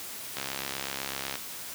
click train, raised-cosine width 0.2 ms, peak -15 dBFS, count 68, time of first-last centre 0.37-1.355 s, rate 68 Hz, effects white hiss -40 dBFS RMS until 1.74 s + high-pass 80 Hz 12 dB/octave

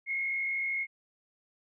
sine tone with frequency modulation, 2161 Hz, C#7, 45 cents flat, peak -29 dBFS, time 0.06-0.87 s, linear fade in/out 50 ms, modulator 53 Hz, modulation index 0.82, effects none

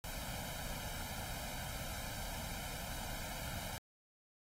pink noise with comb filter, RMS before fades -44 dBFS, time 0.04-3.78 s, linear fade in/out 0 ms, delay 1.3 ms, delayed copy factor +0.85, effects AAC 48 kbps

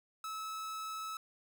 45% pulse tone, 1299 Hz, E6, 26 cents flat, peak -39 dBFS, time 0.24-1.17 s, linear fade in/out 2 ms, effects none

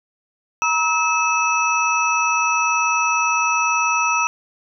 sine tone cluster, 949 / 1290 / 2602 / 5870 Hz, A#5 / E6 / E7 / F#8, +31 / -38 / -23 / -15 cents, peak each -22 / -20 / -20 / -27 dBFS, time 0.62-4.27 s, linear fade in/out 0 ms, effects none

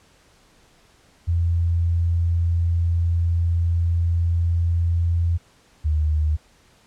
sine tone pair in turn, 84.9 / 76.76 Hz, F2 / D#2, -48 / -23 cents, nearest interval major second, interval 175 cents, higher first, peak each -17 dBFS, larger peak neither, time 1.27-5.38 / 5.84-6.37 s, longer first, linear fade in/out 20 ms, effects pink hiss -56 dBFS RMS until 6.86 s + low-pass 9000 Hz 12 dB/octave

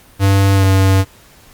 square tone with pitch glide, 98 to 95.98 Hz, G2 to G2, 0 to -36 cents, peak -9 dBFS, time 0.19-1.05 s, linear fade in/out 50 ms, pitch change -36 cents, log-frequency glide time 0.54-0.65 s, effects pink hiss -45 dBFS RMS until 1.53 s + Opus 48 kbps

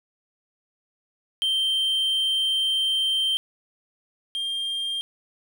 triangle tone pair in turn, 3136 / 3198 Hz, G7 / G7, 0 / +34 cents, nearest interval unison, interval 34 cents, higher second, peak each -19 / -24 dBFS, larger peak first, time 1.42-3.37 / 4.35-5.01 s, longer first, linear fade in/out 0 ms, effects none

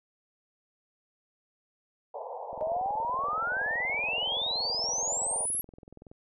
white band-pass noise, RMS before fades -39 dBFS, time 2.14-5.46 s, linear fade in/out 5 ms, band 450 to 960 Hz, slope 96 dB/octave
click train, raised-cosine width 2 ms, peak -35 dBFS, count 77, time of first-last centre 2.53-6.115 s, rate 21.2 Hz
sine exponential sweep, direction up, 610 to 11440 Hz, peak -28 dBFS, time 2.61-5.61 s, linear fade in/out 0 ms
effects none

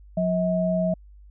sine tone pair together, 179.59 / 640 Hz, F3 / D#5, +49 / +49 cents, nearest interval octave + minor seventh, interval 2200 cents, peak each -23 dBFS, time 0.17-0.94 s, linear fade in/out 5 ms, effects added 50 Hz sine -45 dBFS peak until 1.3 s

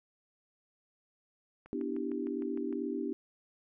click train, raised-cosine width 0.5 ms, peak -38 dBFS, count 8, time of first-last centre 1.66-2.727 s, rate 6.56 Hz
sine chord, E minor seventh, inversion second, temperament equal, 246.9 / 293.7 / 329.6 / 392 Hz, B3 / D4 / E4 / G4, 0 / 0 / 0 / 0 cents, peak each -38 / -37 / -40 / -38 dBFS, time 1.73-3.13 s, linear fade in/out 0 ms
effects none

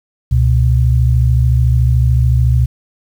sine tone pair together, 68.69 / 122.4 Hz, C#2 / B2, -15 / -15 cents, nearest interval minor seventh, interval 1000 cents, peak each -11 dBFS, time 0.31-2.66 s, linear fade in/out 10 ms, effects 7-bit

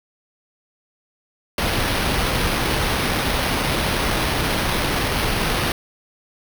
pink noise with sample-and-hold, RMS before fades -21 dBFS, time 1.58-5.72 s, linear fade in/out 2 ms, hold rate 7350 Hz, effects none

